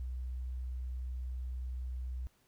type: tone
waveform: sine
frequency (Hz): 62.8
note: B1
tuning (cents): +30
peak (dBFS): -36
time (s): 0-2.27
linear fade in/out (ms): 0
effects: pink hiss -71 dBFS RMS until 2.47 s